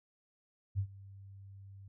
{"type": "tone with ADSR envelope", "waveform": "sine", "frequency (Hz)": 98, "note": "G2", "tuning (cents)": 0, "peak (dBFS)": -28, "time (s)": [0.75, 1.88], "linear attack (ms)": 37, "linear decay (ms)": 79, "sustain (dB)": -21, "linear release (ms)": 4, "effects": []}